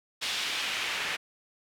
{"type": "noise with band-pass filter sweep", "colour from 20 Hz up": "pink", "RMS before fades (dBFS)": -32, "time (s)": [0.21, 1.17], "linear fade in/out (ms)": 20, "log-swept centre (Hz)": [3500, 2200], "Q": 1.4, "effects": []}